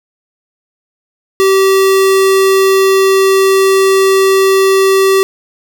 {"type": "tone", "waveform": "square", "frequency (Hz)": 385.7, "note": "G4", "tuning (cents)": -28, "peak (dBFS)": -7, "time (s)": [1.4, 5.23], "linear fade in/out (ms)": 0, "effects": []}